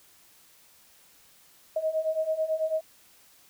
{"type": "beating tone pair", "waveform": "sine", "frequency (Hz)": [627, 636.1], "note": ["D#5", "D#5"], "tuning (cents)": [13, 38], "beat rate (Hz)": 9.1, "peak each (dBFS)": [-30, -27], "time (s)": [1.76, 2.81], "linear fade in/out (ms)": 5, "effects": ["white hiss -58 dBFS RMS until 3.49 s"]}